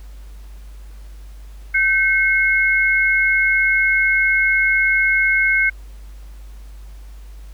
sine tone pair together, 1545.8 / 2170 Hz, G6 / C#7, -25 / -37 cents, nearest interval tritone, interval 588 cents, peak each -17 / -15 dBFS, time 1.74-5.7 s, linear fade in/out 10 ms, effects added 50 Hz sine -34 dBFS peak until 7.53 s + pink hiss -52 dBFS RMS until 7.53 s

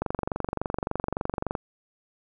click train, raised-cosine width 1 ms, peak -13 dBFS, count 37, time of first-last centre 0.02-1.552 s, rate 23.5 Hz, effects none

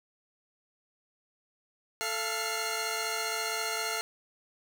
15% pulse tone cluster, 440.6 / 683 / 1417 / 2133 Hz, A4 / F5 / F6 / C7, +2 / -39 / +25 / +33 cents, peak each -30 dBFS, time 2.01-4.01 s, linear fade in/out 0 ms, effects none

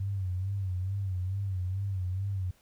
sine tone with vibrato, 95 Hz, F#2, 46 cents sharp, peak -29 dBFS, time 0-2.51 s, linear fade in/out 5 ms, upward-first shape sine, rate 2.3 Hz, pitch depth 86 cents each way, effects pink hiss -65 dBFS RMS until 2.61 s

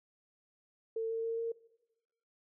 sine tone with pitch steps, 450 / 453.1 / 456.3 / 459.5 Hz, A4 / A#4 / A#4 / A#4, +39 / -49 / -37 / -25 cents, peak -32 dBFS, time 0.96-1.52 s, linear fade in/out 5 ms, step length 140 ms, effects noise-tail reverb RT60 1.0 s tail -20 dB re dry

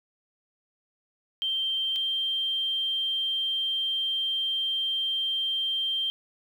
sine tone pair in turn, 3143 / 3160 Hz, G7 / G7, +4 / +13 cents, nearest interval unison, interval 9 cents, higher second, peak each -25 dBFS, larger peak neither, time 1.42-1.96 / 1.96-6.1 s, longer second, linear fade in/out 0 ms, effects 9-bit

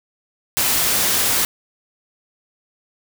white noise, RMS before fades -18 dBFS, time 0.57-1.45 s, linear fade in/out 0 ms, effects none

